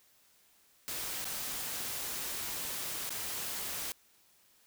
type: noise with dropouts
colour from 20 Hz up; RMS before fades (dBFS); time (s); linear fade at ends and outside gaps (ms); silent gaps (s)
white; -38; 0.88-3.92; 0; 1.244-1.253 / 3.093-3.105
effects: white hiss -66 dBFS RMS until 4.66 s